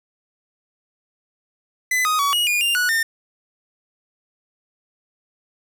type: tone with pitch steps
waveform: 45% pulse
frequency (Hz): 2011 / 1249 / 1132 / 2895 / 2434 / 2795 / 1469 / 1813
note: B6 / D#6 / C#6 / F#7 / D#7 / F7 / F#6 / A#6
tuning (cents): +31 / +6 / +36 / -38 / -39 / +1 / -13 / -49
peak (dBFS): -17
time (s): 1.91-3.03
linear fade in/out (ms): 5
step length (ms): 140
effects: none